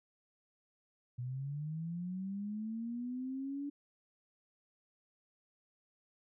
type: linear sweep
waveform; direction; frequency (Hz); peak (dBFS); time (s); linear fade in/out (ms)
sine; up; 120.5 to 288.2; -37; 1.18-3.7; 10
effects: none